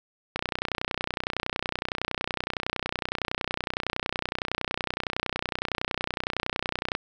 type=click train; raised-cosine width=0.3 ms; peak=-11 dBFS; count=204; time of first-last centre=0.36-6.951 s; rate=30.8 Hz; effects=none